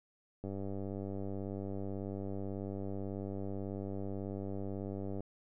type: click train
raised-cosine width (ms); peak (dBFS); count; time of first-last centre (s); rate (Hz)
2; -28; 469; 0.44-5.206; 98.2
effects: none